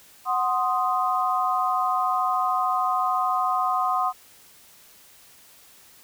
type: chord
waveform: sine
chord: C diminished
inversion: second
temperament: equal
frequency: 740 / 1046.5 / 1244.5 Hz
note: Gb5 / C6 / Eb6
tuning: 0 / 0 / 0 cents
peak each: -25 dBFS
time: 0.25-4.13 s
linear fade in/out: 50 ms
effects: white hiss -52 dBFS RMS until 6.03 s